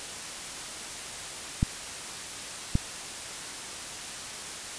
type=clicks; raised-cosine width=5 ms; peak=-10 dBFS; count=2; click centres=1.629 / 2.754 s; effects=white hiss -38 dBFS RMS until 4.78 s + resampled to 22050 Hz